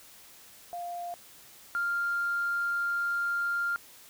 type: tone pair in turn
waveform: sine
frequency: 698.5 / 1397 Hz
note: F5 / F6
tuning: 0 / 0 cents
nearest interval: octave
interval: 1200 cents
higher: second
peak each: -34 / -26 dBFS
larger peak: second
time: 0.73-1.14 / 1.75-3.76 s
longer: second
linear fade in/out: 0 ms
effects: tanh soft clip ceiling -22 dBFS + white hiss -53 dBFS RMS until 4.09 s